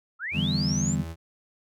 sine linear sweep, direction up, 1262 to 7550 Hz, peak -29 dBFS, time 0.19-0.96 s, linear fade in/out 50 ms
35% pulse tone with pitch glide, 86.2 to 81.98 Hz, F2 to E2, -22 to -9 cents, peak -32 dBFS, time 0.31-1.16 s, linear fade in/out 50 ms, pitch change -87 cents, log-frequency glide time 0.67-0.93 s
sine chord, E minor seventh, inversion third, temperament equal, 146.83 / 164.81 / 196 / 246.9 Hz, D3 / E3 / G3 / B3, 0 / 0 / 0 / 0 cents, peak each -28 / -30 / -28 / -32 dBFS, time 0.33-1.05 s, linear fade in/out 50 ms
effects none

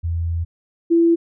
sine tone pair in turn, 83.9 / 335.6 Hz, E2 / E4, +31 / +31 cents, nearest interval 2 octaves, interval 2400 cents, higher second, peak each -19 / -11 dBFS, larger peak second, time 0.03-0.45 / 0.9-1.16 s, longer first, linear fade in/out 20 ms, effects none

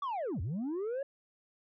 sine linear two-way sweep, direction down then up, 1174.7 to 73.42 to 568 Hz, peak -30 dBFS, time 0.02-1.03 s, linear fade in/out 5 ms, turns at 0.41 s, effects tanh soft clip ceiling -32 dBFS

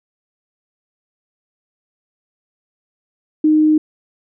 sine tone, 308.3 Hz, D#4, 16 cents flat, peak -9 dBFS, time 3.44-3.78 s, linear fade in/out 5 ms, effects none

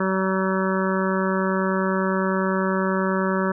harmonic tone, 189.9 Hz, F#3, 45 cents sharp, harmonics 1 / 2 / 3 / 5 / 6 / 7 / 8 / 9, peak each -23 / -26 / -28 / -30 / -31 / -31 / -32 / -33 dBFS, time 0-3.52 s, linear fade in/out 5 ms, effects none

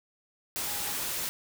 sine tone in noise, 822 Hz, G#5, 18 cents flat, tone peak -44 dBFS, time 0.67-0.93 s, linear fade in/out 0 ms, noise white, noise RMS -33 dBFS, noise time 0.56-1.29 s, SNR -14 dB, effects none

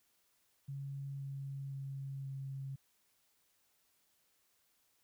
sine tone with pitch steps, 138.59 / 137.63 / 136.68 / 135.74 Hz, C#3 / C#3 / C#3 / C#3, 0 / -12 / -24 / -36 cents, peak -40 dBFS, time 0.68-2.76 s, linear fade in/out 10 ms, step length 520 ms, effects white hiss -75 dBFS RMS until 5.03 s

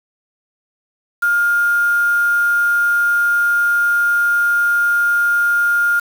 sine tone with quantisation, 1412 Hz, F6, 19 cents sharp, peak -12 dBFS, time 1.22-6 s, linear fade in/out 10 ms, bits 5, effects none

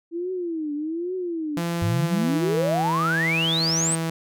sine tone with vibrato, 329.6 Hz, E4, in tune, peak -25 dBFS, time 0.11-1.62 s, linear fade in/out 50 ms, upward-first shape triangle, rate 1.2 Hz, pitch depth 230 cents each way
sawtooth tone with pitch glide, 170 to 163.64 Hz, F3 to E3, -46 to -12 cents, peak -20 dBFS, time 1.57-4.1 s, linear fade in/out 2 ms, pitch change -66 cents, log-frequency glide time 2.08-2.41 s
sine exponential sweep, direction up, 96 to 8600 Hz, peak -21 dBFS, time 1.82-3.95 s, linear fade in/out 0 ms
effects none

